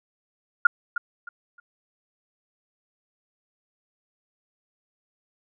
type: tone with echo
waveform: sine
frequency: 1412 Hz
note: F6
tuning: 19 cents sharp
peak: -10 dBFS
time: 0.65-0.67 s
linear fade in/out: 5 ms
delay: 310 ms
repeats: 3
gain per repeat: -12 dB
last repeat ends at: 1.6 s
effects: none